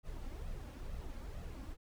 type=noise with flanger; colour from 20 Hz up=brown; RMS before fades=-44 dBFS; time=0.03-1.77 s; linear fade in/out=50 ms; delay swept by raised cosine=1.5 to 3.7 ms; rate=2.2 Hz; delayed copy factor=+0.55; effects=none